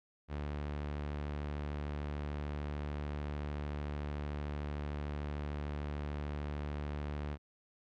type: tone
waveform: sawtooth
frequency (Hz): 73.42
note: D2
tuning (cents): 0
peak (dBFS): -33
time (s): 0.28-7.38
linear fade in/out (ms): 50
effects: low-pass 3000 Hz 12 dB/octave